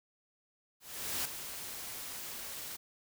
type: noise with ADSR envelope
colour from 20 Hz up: white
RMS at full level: -34 dBFS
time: 0.8-2.77 s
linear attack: 450 ms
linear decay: 7 ms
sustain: -9 dB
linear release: 16 ms
effects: none